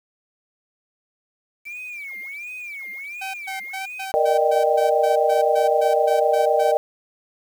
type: tone with vibrato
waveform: sine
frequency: 2300 Hz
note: D7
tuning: 37 cents flat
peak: -31 dBFS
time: 1.65-4.06 s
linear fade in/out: 20 ms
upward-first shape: sine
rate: 1.4 Hz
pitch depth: 150 cents each way
type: tone bursts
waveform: sawtooth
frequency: 770 Hz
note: G5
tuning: 31 cents flat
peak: -25 dBFS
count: 14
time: 3.21-6.72 s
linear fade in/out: 10 ms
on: 130 ms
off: 130 ms
type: chord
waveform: sine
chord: Eb major seventh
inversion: second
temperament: equal with one note detuned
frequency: 466.2 / 594.5 / 622.3 / 784 Hz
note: Bb4 / D5 / Eb5 / G5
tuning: 0 / +21 / 0 / 0 cents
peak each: -21 dBFS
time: 4.14-6.77 s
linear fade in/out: 0 ms
effects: 8-bit